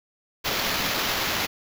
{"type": "noise with sample-and-hold", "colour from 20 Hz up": "blue", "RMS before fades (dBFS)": -26, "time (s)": [0.44, 1.47], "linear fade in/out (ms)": 20, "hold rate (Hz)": 8820, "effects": []}